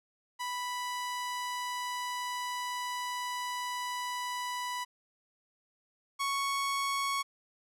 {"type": "tone pair in turn", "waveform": "sawtooth", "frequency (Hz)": [987.8, 1108.8], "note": ["B5", "C#6"], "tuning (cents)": [0, 0], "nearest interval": "major second", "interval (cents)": 200, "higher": "second", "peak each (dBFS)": [-30, -26], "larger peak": "second", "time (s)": [[0.39, 4.85], [6.19, 7.23]], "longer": "first", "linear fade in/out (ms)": 20, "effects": ["low-pass 12000 Hz 12 dB/octave"]}